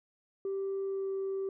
sine tone with pitch glide, 390 to 387.5 Hz, G4 to G4, -9 to -20 cents, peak -30 dBFS, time 0.45-1.49 s, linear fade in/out 2 ms, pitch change -11 cents, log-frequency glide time 0.85-1.1 s, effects tanh soft clip ceiling -29 dBFS

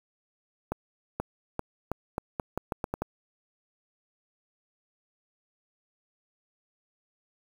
accelerating click train, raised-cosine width 1 ms, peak -15 dBFS, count 11, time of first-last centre 0.72-3.02 s, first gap 480 ms, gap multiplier 0.82, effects 7-bit

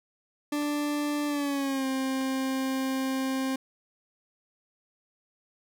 40% pulse tone with pitch glide, 293.7 to 264.7 Hz, D4 to C4, 0 to +20 cents, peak -26 dBFS, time 0.52-3.56 s, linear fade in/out 5 ms, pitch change -180 cents, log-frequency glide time 1.27-1.86 s
clicks, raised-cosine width 0.3 ms, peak -29 dBFS, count 2, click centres 0.624 / 2.213 s
effects none

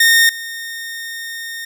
sawtooth tone with level steps, 1837 Hz, A#6, 26 cents flat, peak -5 / -22 dBFS, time 0-1.65 s, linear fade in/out 5 ms, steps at 0.29 s, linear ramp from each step 2 ms, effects none

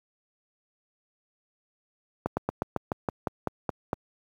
slowing click train, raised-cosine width 1 ms, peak -12 dBFS, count 11, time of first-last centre 2.26-3.931 s, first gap 110 ms, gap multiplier 1.09, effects high-pass 80 Hz 12 dB/octave + 9-bit

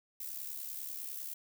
violet noise with amplitude modulation, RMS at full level -39 dBFS, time 0.2-1.34 s, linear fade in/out 5 ms, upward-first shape sine, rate 70.1 Hz, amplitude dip 65%, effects none

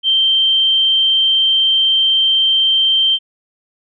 sine tone, 3136 Hz, G7, in tune, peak -10 dBFS, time 0.03-3.19 s, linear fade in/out 50 ms, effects none

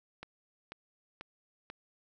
click train, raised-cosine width 0.3 ms, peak -27 dBFS, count 4, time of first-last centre 0.23-1.701 s, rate 2.04 Hz, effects none

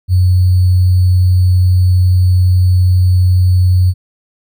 sine tone with sample-and-hold, 91.2 Hz, F#2, 24 cents flat, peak -6 dBFS, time 0.08-3.94 s, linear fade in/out 50 ms, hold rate 4410 Hz, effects none

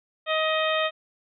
harmonic tone with a mistuned harmonic, 629 Hz, D#5, 19 cents sharp, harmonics 1 / 2 / 3 / 4 / 5 / 6, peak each -25 / -28 / -30 / -31 / -32 / -33 dBFS, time 0.26-0.91 s, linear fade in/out 50 ms, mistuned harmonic 6, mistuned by -47 cents, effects none

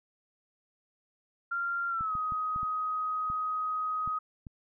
sine tone with pitch glide, 1387 to 1257.3 Hz, F6 to D#6, -12 to +18 cents, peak -29 dBFS, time 1.51-4.19 s, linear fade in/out 10 ms, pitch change -170 cents, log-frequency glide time 1.89-2.14 s
clicks, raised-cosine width 5 ms, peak -31 dBFS, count 8, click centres 2.009 / 2.153 / 2.322 / 2.561 / 2.631 / 3.301 / 4.076 / 4.468 s
effects none

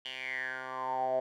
10% pulse tone with band-pass filter sweep, 129.9 Hz, C3, 12 cents flat, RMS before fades -35 dBFS, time 0.05-1.2 s, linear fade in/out 5 ms, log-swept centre 3000 to 610 Hz, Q 8.5, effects none

